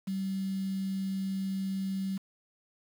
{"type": "tone with quantisation", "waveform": "sine", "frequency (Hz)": 192.4, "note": "G3", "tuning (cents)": -32, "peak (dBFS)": -30, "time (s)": [0.07, 2.18], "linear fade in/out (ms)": 10, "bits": 8, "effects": []}